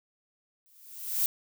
violet noise with exponential growth, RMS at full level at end -24 dBFS, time 0.66-1.26 s, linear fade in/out 0 ms, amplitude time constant 130 ms, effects none

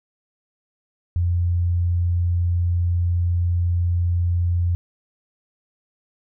sine tone, 87.2 Hz, F2, 2 cents flat, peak -17 dBFS, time 1.16-4.75 s, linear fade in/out 0 ms, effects none

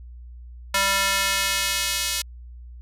square tone with high-pass filter sweep, 196 Hz, G3, in tune, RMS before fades -23 dBFS, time 0.74-2.22 s, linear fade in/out 5 ms, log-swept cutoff 1200 to 3600 Hz, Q 0.78, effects added 60 Hz sine -38 dBFS peak until 2.81 s + resampled to 32000 Hz

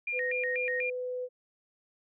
sine tone with vibrato, 2116 Hz, C7, 19 cents sharp, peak -30 dBFS, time 0.07-0.9 s, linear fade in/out 5 ms, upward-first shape square, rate 4.1 Hz, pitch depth 220 cents each way
sine tone, 501 Hz, B4, 25 cents sharp, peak -32 dBFS, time 0.12-1.29 s, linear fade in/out 50 ms
effects none

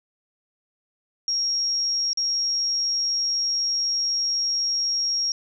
sine tone with dropouts, 5588 Hz, F8, in tune, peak -21 dBFS, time 1.28-5.32 s, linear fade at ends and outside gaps 1 ms, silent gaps 2.132-2.173 s, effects none

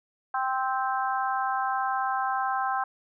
harmonic tone, 261.6 Hz, C4, in tune, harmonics 3 / 4 / 5 / 6, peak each -28 / -30 / -32 / -34 dBFS, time 0.34-2.84 s, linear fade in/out 5 ms, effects none

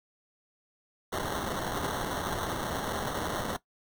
blue noise with sample-and-hold, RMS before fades -33 dBFS, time 1.12-3.57 s, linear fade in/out 10 ms, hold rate 2450 Hz, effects noise-tail reverb RT60 0.1 s tail -17 dB re dry

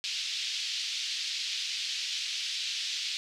pink band-pass noise, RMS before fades -34 dBFS, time 0.04-3.17 s, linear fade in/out 0 ms, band 2900 to 5300 Hz, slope 24 dB/octave, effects none

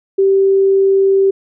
sine tone, 389.1 Hz, G4, 13 cents flat, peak -8 dBFS, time 0.18-1.31 s, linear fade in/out 10 ms, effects none

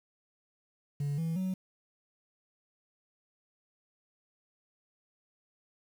sine tone with pitch steps, 143.3 / 163.66 / 186.91 Hz, D3 / E3 / F#3, -42 / -12 / +18 cents, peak -27 dBFS, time 1-1.54 s, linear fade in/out 5 ms, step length 180 ms, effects tanh soft clip ceiling -29 dBFS + 9-bit

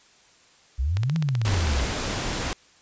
sine exponential two-way sweep, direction up then down, 58.27 to 167.2 to 58.27 Hz, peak -21 dBFS, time 0.78-1.86 s, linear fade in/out 20 ms, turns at 1.16 s
click train, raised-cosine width 0.2 ms, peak -15 dBFS, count 15, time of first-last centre 0.97-1.862 s, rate 15.7 Hz
pink noise, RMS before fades -28 dBFS, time 1.45-2.53 s, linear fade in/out 0 ms
effects white hiss -56 dBFS RMS until 2.81 s + resampled to 16000 Hz

